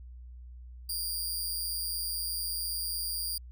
15% pulse tone with amplitude modulation, 4779 Hz, D8, 29 cents sharp, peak -23 dBFS, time 0.89-3.38 s, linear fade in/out 5 ms, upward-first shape sine, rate 171 Hz, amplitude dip 50%, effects added 61 Hz sine -44 dBFS peak until 3.51 s

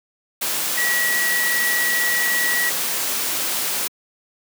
sine tone in noise, 1931 Hz, B6, 39 cents flat, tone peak -19 dBFS, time 0.77-2.7 s, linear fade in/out 10 ms, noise white, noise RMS -23 dBFS, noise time 0.41-3.88 s, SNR +1 dB, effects high-pass 200 Hz 12 dB/octave

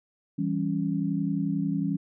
sine chord, C# diminished, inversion first, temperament equal, 164.81 / 196 / 277.2 Hz, E3 / G3 / C#4, 0 / 0 / 0 cents, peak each -29 dBFS, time 0.38-1.97 s, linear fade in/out 10 ms, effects none

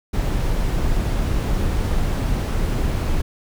brown noise, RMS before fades -20 dBFS, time 0.13-3.22 s, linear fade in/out 10 ms, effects none

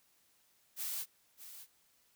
blue noise with echo, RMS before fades -39 dBFS, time 0.76-1.06 s, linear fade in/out 50 ms, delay 610 ms, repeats 1, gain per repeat -12 dB, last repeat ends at 1.67 s, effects white hiss -71 dBFS RMS until 2.15 s

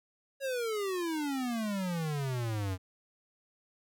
square exponential sweep, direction down, 557 to 90.5 Hz, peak -32 dBFS, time 0.4-2.78 s, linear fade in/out 50 ms, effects none

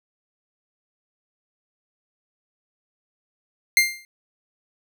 sawtooth tone with exponential decay, 2100 Hz, C7, 6 cents sharp, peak -8 dBFS, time 3.77-4.05 s, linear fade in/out 1 ms, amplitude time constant 60 ms, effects none

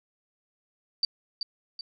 sine tone with echo, 4632 Hz, D8, 25 cents flat, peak -21 dBFS, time 1.03-1.05 s, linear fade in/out 2 ms, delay 380 ms, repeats 2, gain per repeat -7 dB, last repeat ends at 1.81 s, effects none

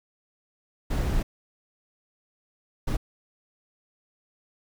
brown noise bursts at uneven times, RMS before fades -25 dBFS, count 2, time 0.9-1.23 / 2.87-2.97 s, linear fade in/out 10 ms, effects none

